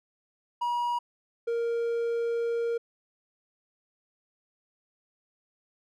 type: tone pair in turn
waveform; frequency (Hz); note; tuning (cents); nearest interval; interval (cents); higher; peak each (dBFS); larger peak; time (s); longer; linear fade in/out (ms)
triangle; 960 / 466.6; B5 / A#4; -49 / +2; octave; 1249; first; -24; neither; 0.61-0.99 / 1.47-2.78; second; 10
effects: none